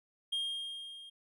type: tone with level ramp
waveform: triangle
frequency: 3225 Hz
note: G7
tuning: 48 cents sharp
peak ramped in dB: -29 to -47 dBFS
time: 0.32-1.1 s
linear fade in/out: 10 ms
effects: none